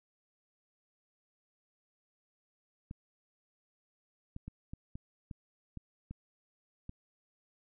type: clicks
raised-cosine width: 5 ms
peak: -30 dBFS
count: 9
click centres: 2.911 / 4.364 / 4.48 / 4.735 / 4.955 / 5.312 / 5.773 / 6.11 / 6.894 s
effects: none